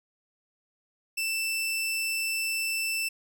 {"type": "tone", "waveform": "sawtooth", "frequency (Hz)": 2662, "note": "E7", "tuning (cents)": 16, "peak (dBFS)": -24, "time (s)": [1.17, 3.09], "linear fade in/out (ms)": 10, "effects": []}